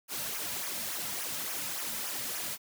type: noise with flanger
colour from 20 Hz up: white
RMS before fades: -36 dBFS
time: 0.08-2.58 s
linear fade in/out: 50 ms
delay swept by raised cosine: 0.23 to 2.73 ms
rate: 3.5 Hz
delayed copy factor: -0.7
effects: none